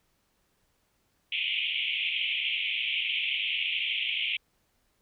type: band-pass noise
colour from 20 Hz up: white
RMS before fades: -30 dBFS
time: 1.32-4.37 s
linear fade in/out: 5 ms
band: 2200 to 3300 Hz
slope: 96 dB/octave
effects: pink hiss -72 dBFS RMS until 5.01 s